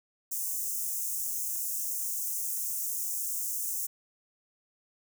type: high-pass noise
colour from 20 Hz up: white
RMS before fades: -33 dBFS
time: 0.31-3.87 s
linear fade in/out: 10 ms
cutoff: 6100 Hz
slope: 48 dB/octave
effects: none